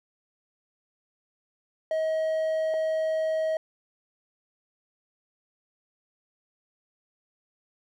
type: tone pair in turn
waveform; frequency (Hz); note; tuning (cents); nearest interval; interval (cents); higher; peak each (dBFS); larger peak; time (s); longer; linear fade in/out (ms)
triangle; 635 / 635; D#5 / D#5; +35 / +35; unison; 0; neither; -22; neither; 1.91-2.74 / 2.74-3.57; neither; 2
effects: none